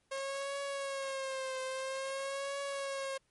sawtooth tone with vibrato, 540 Hz, C#5, 45 cents flat, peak -32 dBFS, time 0.11-3.18 s, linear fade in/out 10 ms, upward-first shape triangle, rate 0.5 Hz, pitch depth 65 cents each way, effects pink hiss -75 dBFS RMS until 3.3 s + MP3 48 kbps

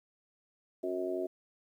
harmonic tone, 91.5 Hz, F#2, 19 cents flat, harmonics 3 / 4 / 5 / 6 / 7, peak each -41 / -34 / -46 / -46 / -37 dBFS, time 0.83-1.27 s, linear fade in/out 10 ms, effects 11-bit

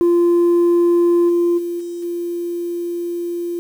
sine tone with level steps, 345.7 Hz, F4, 18 cents flat, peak -8 / -11 / -20 / -24 / -20 dBFS, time 0.01-3.59 s, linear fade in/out 0 ms, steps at 1.28 / 1.57 / 1.79 / 2.02 s, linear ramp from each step 20 ms, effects tanh soft clip ceiling -10 dBFS + 7-bit

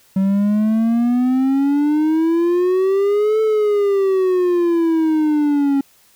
triangle exponential two-way sweep, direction up then down, 190 to 440 to 274.1 Hz, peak -11 dBFS, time 0.16-5.81 s, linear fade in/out 5 ms, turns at 3.41 s, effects white hiss -53 dBFS RMS until 6.15 s

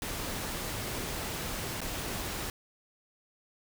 pink noise with dropouts, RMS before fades -36 dBFS, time 0.02-2.5 s, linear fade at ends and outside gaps 1 ms, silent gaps 1.806-1.815 s, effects none

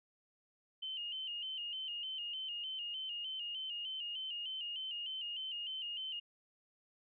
sine tone with vibrato, 2960 Hz, F#7, in tune, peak -39 dBFS, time 0.82-6.2 s, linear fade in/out 10 ms, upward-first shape square, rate 3.3 Hz, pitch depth 65 cents each way, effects none

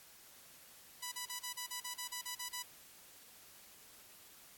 5% pulse tone bursts, 987.8 Hz, B5, in tune, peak -28 dBFS, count 12, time 1.02-2.627 s, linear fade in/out 10 ms, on 100 ms, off 37 ms, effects white hiss -59 dBFS RMS until 4.57 s + AAC 64 kbps

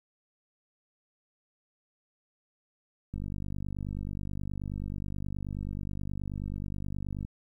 click train, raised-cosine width 5 ms, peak -24 dBFS, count 204, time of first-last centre 3.14-7.249 s, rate 49.4 Hz, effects 11-bit

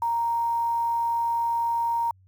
sine tone with quantisation, 932 Hz, A#5, 1 cent flat, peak -22 dBFS, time 0.02-2.11 s, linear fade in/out 2 ms, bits 8, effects added 94 Hz sine -54 dBFS peak until 2.27 s

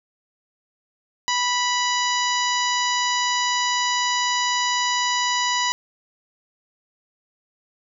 harmonic tone, 984 Hz, B5, 7 cents flat, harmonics 1 / 2 / 3 / 4 / 5 / 6 / 7, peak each -23 / -26 / -28 / -29 / -30 / -31 / -31 dBFS, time 1.28-5.72 s, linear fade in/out 0 ms, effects none

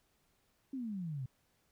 sine exponential sweep, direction down, 277.2 to 123.47 Hz, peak -37 dBFS, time 0.73-1.26 s, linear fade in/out 5 ms, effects pink hiss -75 dBFS RMS until 1.71 s

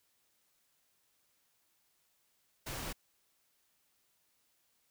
pink noise, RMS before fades -41 dBFS, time 2.66-2.93 s, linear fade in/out 10 ms, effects white hiss -75 dBFS RMS until 4.9 s

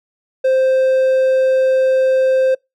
triangle tone, 523.3 Hz, C5, in tune, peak -9 dBFS, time 0.44-2.55 s, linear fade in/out 10 ms, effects noise-tail reverb RT60 0.2 s tail -26 dB re dry

